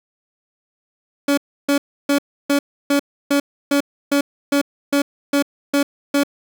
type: tone bursts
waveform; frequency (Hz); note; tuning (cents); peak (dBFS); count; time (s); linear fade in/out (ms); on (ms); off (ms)
30% pulse; 283.4; C#4; +38; -11; 13; 1.28-6.235; 5; 95; 310
effects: none